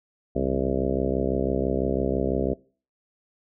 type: harmonic tone with a mistuned harmonic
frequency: 66 Hz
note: C2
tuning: 16 cents sharp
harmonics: 1 / 2 / 3 / 4 / 5 / 6 / 7 / 8 / 9 / 10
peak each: -31 / -34 / -31 / -29 / -34 / -29 / -31 / -33 / -33 / -34 dBFS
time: 0.35-2.54 s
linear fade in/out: 10 ms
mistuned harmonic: 2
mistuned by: +96 cents
effects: noise-tail reverb RT60 0.4 s tail -22 dB re dry